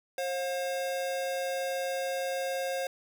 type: tone pair together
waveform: square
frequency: 535.2 / 714 Hz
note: C5 / F5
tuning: +39 / +38 cents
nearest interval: perfect fourth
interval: 499 cents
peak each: -32 / -37 dBFS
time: 0.18-2.87 s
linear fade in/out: 2 ms
effects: none